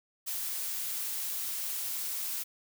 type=noise; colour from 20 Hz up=blue; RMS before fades=-35 dBFS; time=0.26-2.44 s; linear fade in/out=20 ms; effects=none